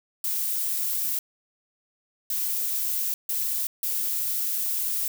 violet noise bursts at uneven times, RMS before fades -27 dBFS, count 4, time 0.24-1.19 / 2.3-3.14 / 3.29-3.67 / 3.83-5.08 s, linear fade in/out 2 ms, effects none

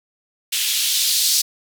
violet noise with band-pass filter sweep, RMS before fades -19 dBFS, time 0.52-1.42 s, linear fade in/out 10 ms, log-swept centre 2900 to 4600 Hz, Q 2, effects none

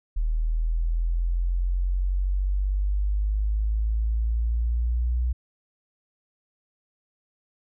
sine exponential sweep, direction up, 38.93 to 61.2 Hz, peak -21 dBFS, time 0.16-5.33 s, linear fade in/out 10 ms, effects none

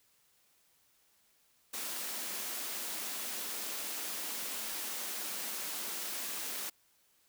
white high-pass noise, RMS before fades -39 dBFS, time 1.73-6.7 s, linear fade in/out 10 ms, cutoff 180 Hz, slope 96 dB/octave, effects white hiss -70 dBFS RMS until 7.28 s

